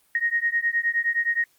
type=beating tone pair; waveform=sine; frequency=1864.7 / 1874.3 Hz; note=A#6 / A#6; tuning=0 / +9 cents; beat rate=9.6 Hz; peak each=-24 dBFS; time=0.15-1.44 s; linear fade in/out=2 ms; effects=white hiss -63 dBFS RMS until 1.58 s + Opus 32 kbps